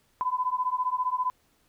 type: beating tone pair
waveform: sine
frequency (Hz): 1000 / 1015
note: B5 / B5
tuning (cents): +21 / +47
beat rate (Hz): 15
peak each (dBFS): -28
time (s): 0.21-1.3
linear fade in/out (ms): 0
effects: pink hiss -67 dBFS RMS until 1.68 s